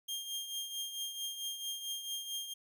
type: tone with tremolo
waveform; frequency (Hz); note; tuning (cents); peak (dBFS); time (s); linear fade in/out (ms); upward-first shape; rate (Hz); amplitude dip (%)
sawtooth; 3210; G7; +40; -32; 0.08-2.54; 10; triangle; 4.5; 65
effects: none